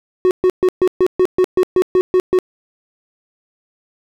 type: tone bursts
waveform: triangle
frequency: 368.4 Hz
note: F#4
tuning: 7 cents flat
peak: -7 dBFS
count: 12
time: 0.25-2.388 s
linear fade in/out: 0 ms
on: 59 ms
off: 130 ms
effects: none